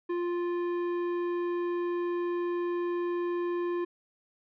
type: tone with tanh clipping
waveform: sine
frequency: 349.2 Hz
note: F4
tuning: in tune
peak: -30 dBFS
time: 0.09-3.85 s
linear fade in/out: 10 ms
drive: 12 dB
effects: none